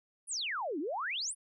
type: exponential two-way sweep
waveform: sine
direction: down then up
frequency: 10548 to 270 to 10548 Hz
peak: -33 dBFS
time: 0.27-1.35 s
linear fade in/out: 50 ms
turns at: 0.79 s
effects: none